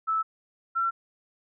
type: tone pair in turn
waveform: sine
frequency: 1311 / 1354.1 Hz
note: E6 / E6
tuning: -10 / +46 cents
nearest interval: minor second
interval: 56 cents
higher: second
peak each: -23 dBFS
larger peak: neither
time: 0.07-0.23 / 0.75-0.91 s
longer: neither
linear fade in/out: 20 ms
effects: none